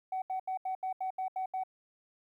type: tone bursts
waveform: sine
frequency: 753 Hz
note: F#5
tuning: 30 cents sharp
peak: -30 dBFS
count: 9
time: 0.12-1.636 s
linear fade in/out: 5 ms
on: 100 ms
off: 77 ms
effects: tanh soft clip ceiling -29 dBFS + 12-bit